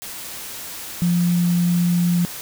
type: tone in noise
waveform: sine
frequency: 174.61 Hz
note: F3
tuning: in tune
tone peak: -15 dBFS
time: 1.02-2.25 s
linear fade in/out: 0 ms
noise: white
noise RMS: -33 dBFS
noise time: 0.02-2.41 s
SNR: +15 dB
effects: none